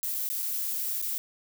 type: noise with dropouts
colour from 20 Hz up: violet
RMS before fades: -31 dBFS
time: 0.03-1.18 s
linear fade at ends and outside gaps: 0 ms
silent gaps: 0.143-0.147 / 0.29-0.3 / 0.423-0.427 / 1.016-1.025 s
effects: none